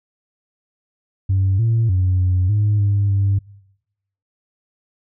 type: tone with pitch steps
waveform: sine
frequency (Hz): 95.9 / 114.2 / 92.3 / 91.5 / 104.4 / 101 / 98.9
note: G2 / A#2 / F#2 / F#2 / G#2 / G#2 / G2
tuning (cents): -37 / -35 / -4 / -19 / +10 / -48 / +16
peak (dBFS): -12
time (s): 1.29-3.39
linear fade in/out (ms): 10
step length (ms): 300
effects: noise-tail reverb RT60 0.9 s tail -25 dB re dry + tanh soft clip ceiling -11 dBFS